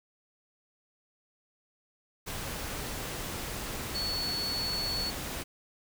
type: tone in noise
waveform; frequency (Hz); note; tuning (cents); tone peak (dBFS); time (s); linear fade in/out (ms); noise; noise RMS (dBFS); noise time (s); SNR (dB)
sine; 4418; C#8; -7; -31; 3.94-5.11; 20; pink; -37; 2.26-5.44; +3
effects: none